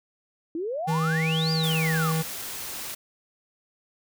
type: exponential two-way sweep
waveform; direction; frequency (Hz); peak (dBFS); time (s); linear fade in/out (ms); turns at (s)
sine; up then down; 311.1 to 4937 to 1097; -27; 0.55-2.12; 2; 1.52
type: tone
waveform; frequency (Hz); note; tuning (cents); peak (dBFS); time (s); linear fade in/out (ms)
square; 160.5; E3; -46; -24; 0.87-2.23; 20
type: noise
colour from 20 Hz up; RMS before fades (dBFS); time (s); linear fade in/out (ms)
white; -35; 1.63-2.95; 10
effects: none